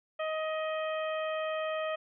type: harmonic tone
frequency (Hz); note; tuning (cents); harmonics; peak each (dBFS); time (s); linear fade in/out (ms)
628; D#5; +16; 1 / 2 / 3 / 4 / 5; -32 / -38 / -42 / -44 / -46; 0.19-1.96; 10
effects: none